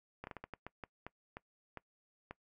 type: slowing click train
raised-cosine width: 0.5 ms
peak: -29 dBFS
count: 12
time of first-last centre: 0.24-2.31 s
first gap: 31 ms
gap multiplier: 1.33
effects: noise-tail reverb RT60 0.1 s tail -22 dB re dry